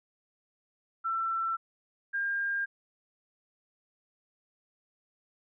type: tone pair in turn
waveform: sine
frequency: 1341 / 1606.3 Hz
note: E6 / G6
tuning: +29 / +42 cents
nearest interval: minor third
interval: 313 cents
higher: second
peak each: -28 dBFS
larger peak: neither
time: 1.04-1.57 / 2.13-2.66 s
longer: neither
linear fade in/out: 20 ms
effects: none